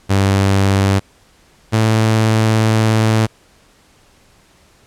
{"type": "tone pair in turn", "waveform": "sawtooth", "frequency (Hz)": [98, 110.36], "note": ["G2", "A2"], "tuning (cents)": [0, 6], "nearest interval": "major second", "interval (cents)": 206, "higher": "second", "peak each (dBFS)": -7, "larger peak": "neither", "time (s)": [[0.09, 1], [1.72, 3.27]], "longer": "second", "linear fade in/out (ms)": 20, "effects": ["pink hiss -51 dBFS RMS until 4.86 s", "low-pass 10000 Hz 12 dB/octave"]}